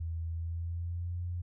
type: tone with pitch glide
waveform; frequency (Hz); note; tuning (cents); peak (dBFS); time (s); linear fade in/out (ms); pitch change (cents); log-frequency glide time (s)
sine; 82.41 to 87.82; E2 to F2; 0 to +10; -33; 0-1.42; 10; +110; 0.31-1.2
effects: none